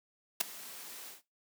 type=noise with ADSR envelope; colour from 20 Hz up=white; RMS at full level=-25 dBFS; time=0.4-1.22 s; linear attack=11 ms; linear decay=5 ms; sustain=-22 dB; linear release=140 ms; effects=noise-tail reverb RT60 0.2 s tail -17 dB re dry + high-pass 200 Hz 12 dB/octave